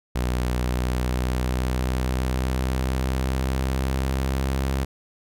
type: tone with pitch glide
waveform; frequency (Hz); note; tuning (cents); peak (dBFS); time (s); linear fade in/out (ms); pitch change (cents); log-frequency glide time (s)
sawtooth; 61.74 to 66.94; B1 to C2; 0 to +40; -18; 0.15-4.85; 10; +140; 0.48-4.7
effects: none